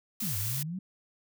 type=noise; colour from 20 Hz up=blue; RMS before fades=-34 dBFS; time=0.2-0.63 s; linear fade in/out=5 ms
type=exponential two-way sweep; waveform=sine; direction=down then up; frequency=237 to 95.5 to 195.1 Hz; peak=-33 dBFS; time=0.22-0.79 s; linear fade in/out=5 ms; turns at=0.37 s
effects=none